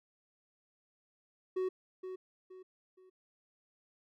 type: tone with echo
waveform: triangle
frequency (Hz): 372.3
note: F#4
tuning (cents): +11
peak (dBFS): -29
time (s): 1.56-1.69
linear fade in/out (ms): 10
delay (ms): 470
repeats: 3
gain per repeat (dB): -9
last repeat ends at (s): 3.1
effects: none